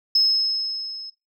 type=tone with level ramp; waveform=sine; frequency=5180 Hz; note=E8; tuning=31 cents flat; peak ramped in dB=-12 to -33 dBFS; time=0.15-1.1 s; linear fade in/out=5 ms; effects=noise-tail reverb RT60 0.2 s tail -18 dB re dry + tanh soft clip ceiling -9 dBFS